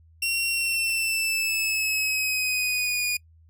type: tone with pitch glide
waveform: sawtooth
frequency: 2736 to 2452 Hz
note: F7 to D#7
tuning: -36 to -26 cents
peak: -20 dBFS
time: 0.22-3.17 s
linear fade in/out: 5 ms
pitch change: -190 cents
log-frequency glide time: 0.51-3.04 s
effects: noise-tail reverb RT60 0.1 s tail -25 dB re dry + added 81 Hz sine -52 dBFS peak until 3.49 s